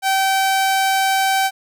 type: tone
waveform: sawtooth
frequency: 772 Hz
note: G5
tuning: 27 cents flat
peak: -11 dBFS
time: 0.02-1.51 s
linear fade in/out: 50 ms
effects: none